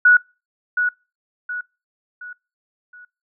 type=tone with echo; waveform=sine; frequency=1466 Hz; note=F#6; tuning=16 cents flat; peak=-8 dBFS; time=0.05-0.17 s; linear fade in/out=5 ms; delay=720 ms; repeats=4; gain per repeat=-8 dB; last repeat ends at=3.05 s; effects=noise-tail reverb RT60 0.3 s tail -25 dB re dry